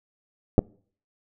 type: clicks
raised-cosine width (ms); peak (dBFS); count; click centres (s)
2; -5; 2; 0.581 / 0.591
effects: noise-tail reverb RT60 0.5 s tail -26 dB re dry